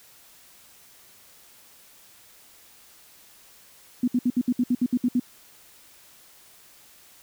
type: tone bursts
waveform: sine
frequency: 246.9 Hz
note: B3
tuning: in tune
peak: -18 dBFS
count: 11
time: 4.03-5.198 s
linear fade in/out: 5 ms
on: 48 ms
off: 64 ms
effects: white hiss -53 dBFS RMS until 7.22 s